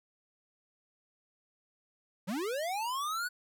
square linear sweep, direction up, 164.81 to 1500 Hz, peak -33 dBFS, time 2.27-3.29 s, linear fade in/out 20 ms, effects none

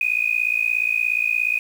sine tone with amplitude modulation, 2489 Hz, D#7, in tune, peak -14 dBFS, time 0.01-1.59 s, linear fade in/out 2 ms, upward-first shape sine, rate 57 Hz, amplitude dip 95%, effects 7-bit

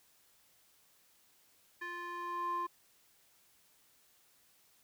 square tone with band-pass filter sweep, 349.2 Hz, F4, in tune, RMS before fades -39 dBFS, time 1.81-2.67 s, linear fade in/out 10 ms, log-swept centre 1600 to 960 Hz, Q 5, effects white hiss -68 dBFS RMS until 4.83 s

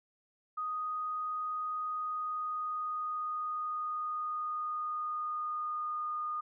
sine tone with pitch glide, 1244.5 to 1224.5 Hz, D#6 to D#6, 0 to -28 cents, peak -33 dBFS, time 0.57-6.41 s, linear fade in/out 10 ms, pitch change -28 cents, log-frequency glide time 1.81-6.09 s, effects none

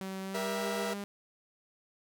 sawtooth tone with pitch glide, 191 to 201.5 Hz, G3 to G3, -45 to +48 cents, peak -33 dBFS, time 0.01-1.04 s, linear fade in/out 0 ms, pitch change +93 cents, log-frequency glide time 0.22-0.65 s
sawtooth chord, E diminished, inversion first, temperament just, 395.6 / 474.7 / 659.3 Hz, G4 / Bb4 / E5, +16 / +31 / 0 cents, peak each -37 / -32 / -33 dBFS, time 0.34-0.94 s, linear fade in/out 10 ms
effects none

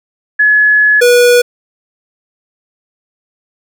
sine / square tone pair in turn, 1700 / 486.5 Hz, G#6 / B4, +40 / -26 cents, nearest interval octave + minor seventh, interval 2166 cents, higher first, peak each -5 dBFS, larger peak neither, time 0.39-1.01 / 1.01-1.42 s, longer first, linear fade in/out 10 ms, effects none

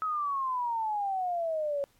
sine exponential sweep, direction down, 1288 to 554.4 Hz, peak -28 dBFS, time 0.02-1.84 s, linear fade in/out 0 ms, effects pink hiss -67 dBFS RMS until 1.99 s + AAC 64 kbps

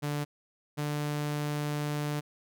sawtooth tone pair in turn, 146.6 / 147.88 Hz, D3 / D3, -3 / +12 cents, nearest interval unison, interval 15 cents, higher second, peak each -26 dBFS, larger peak neither, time 0.02-0.25 / 0.77-2.21 s, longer second, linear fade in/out 20 ms, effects none

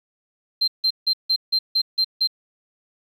sine tone bursts, 4143 Hz, C8, 18 cents flat, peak -15 dBFS, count 8, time 0.61-2.274 s, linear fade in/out 10 ms, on 68 ms, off 160 ms, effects tanh soft clip ceiling -12 dBFS + 9-bit

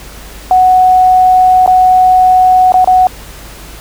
sine tone with dropouts, 740 Hz, F#5, in tune, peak -3 dBFS, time 0.51-3.07 s, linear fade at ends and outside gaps 1 ms, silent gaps 1.662-1.676 / 2.721-2.741 / 2.845-2.874 s, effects added 50 Hz sine -31 dBFS peak until 3.8 s + pink hiss -32 dBFS RMS until 3.8 s

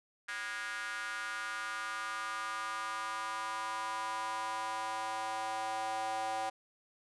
square tone with high-pass filter sweep, 110 Hz, A2, in tune, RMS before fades -38 dBFS, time 0.28-6.5 s, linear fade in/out 10 ms, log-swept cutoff 1600 to 740 Hz, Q 4.1, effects resampled to 24000 Hz

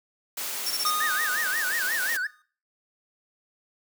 white noise, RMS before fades -32 dBFS, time 0.37-2.17 s, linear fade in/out 5 ms
sawtooth tone bursts, 5460 Hz, F8, 40 cents flat, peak -24 dBFS, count 4, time 0.66-0.903 s, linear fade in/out 5 ms, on 45 ms, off 21 ms
square tone with exponential decay, 1234 Hz, D#6, 15 cents flat, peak -24 dBFS, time 0.85-2.42 s, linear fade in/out 2 ms, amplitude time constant 340 ms
triangle tone with vibrato, 1661.2 Hz, G#6, in tune, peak -24 dBFS, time 1-2.27 s, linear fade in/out 5 ms, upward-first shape sine, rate 5.6 Hz, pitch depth 220 cents each way
effects noise-tail reverb RT60 0.4 s tail -18 dB re dry + high-pass 300 Hz 12 dB/octave

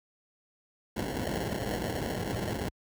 pink noise with sample-and-hold, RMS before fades -32 dBFS, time 0.96-2.69 s, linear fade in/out 10 ms, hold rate 1225 Hz, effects high-pass 60 Hz 12 dB/octave

